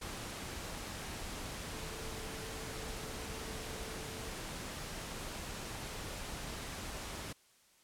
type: tone in noise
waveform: sine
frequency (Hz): 443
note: A4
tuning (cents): +12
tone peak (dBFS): -51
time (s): 1.72-4.33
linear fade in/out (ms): 10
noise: pink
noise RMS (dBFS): -43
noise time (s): 0.01-7.33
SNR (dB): -11
effects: white hiss -67 dBFS RMS until 7.83 s + low-pass 11000 Hz 12 dB/octave